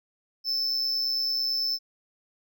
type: tone with amplitude modulation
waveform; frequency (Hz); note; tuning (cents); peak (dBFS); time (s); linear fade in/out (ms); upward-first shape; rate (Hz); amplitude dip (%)
triangle; 5274; E8; 0; -21; 0.44-1.79; 50; sine; 129; 55
effects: none